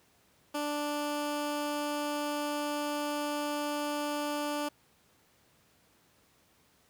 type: tone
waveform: 15% pulse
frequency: 293.7 Hz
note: D4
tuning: in tune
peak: -25 dBFS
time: 0.54-4.69 s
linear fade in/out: 10 ms
effects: pink hiss -66 dBFS RMS until 6.89 s + high-pass 80 Hz 12 dB/octave